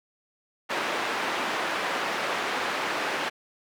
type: band-pass noise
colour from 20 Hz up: white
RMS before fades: -29 dBFS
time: 0.69-3.3 s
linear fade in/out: 20 ms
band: 310 to 1900 Hz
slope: 12 dB/octave
effects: none